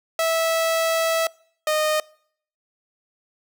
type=tone pair in turn; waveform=sawtooth; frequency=654 / 615.5 Hz; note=E5 / D#5; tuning=-14 / -19 cents; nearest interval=minor second; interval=105 cents; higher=first; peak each=-15 dBFS; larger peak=neither; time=0.19-1.27 / 1.67-2 s; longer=first; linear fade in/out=2 ms; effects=noise-tail reverb RT60 0.6 s tail -24 dB re dry